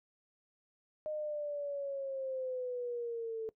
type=linear sweep; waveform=sine; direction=down; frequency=616 to 440 Hz; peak=-35 dBFS; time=1.06-3.49 s; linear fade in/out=0 ms; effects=noise-tail reverb RT60 0.1 s tail -20 dB re dry